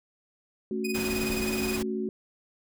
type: chord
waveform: sine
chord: F# minor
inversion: first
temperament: equal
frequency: 220 / 277.2 / 370 Hz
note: A3 / C#4 / F#4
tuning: 0 / 0 / 0 cents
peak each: -31 / -37 / -31 dBFS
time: 0.71-2.09 s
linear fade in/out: 2 ms
type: tone with tremolo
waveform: sawtooth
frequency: 2489 Hz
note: D#7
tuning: in tune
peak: -27 dBFS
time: 0.84-1.78 s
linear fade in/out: 10 ms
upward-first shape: sine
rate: 19 Hz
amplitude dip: 80%
type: noise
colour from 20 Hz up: pink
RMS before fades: -35 dBFS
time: 0.94-1.83 s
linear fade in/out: 10 ms
effects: none